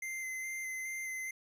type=tone with vibrato; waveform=square; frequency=2072 Hz; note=C7; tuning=17 cents flat; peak=-38 dBFS; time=0.02-1.31 s; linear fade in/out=5 ms; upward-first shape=square; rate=2.4 Hz; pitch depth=14 cents each way; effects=none